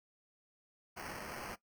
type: noise with sample-and-hold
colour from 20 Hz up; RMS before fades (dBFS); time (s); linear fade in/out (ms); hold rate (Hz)
blue; -45; 0.96-1.56; 20; 3675
effects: noise-tail reverb RT60 0.1 s tail -17 dB re dry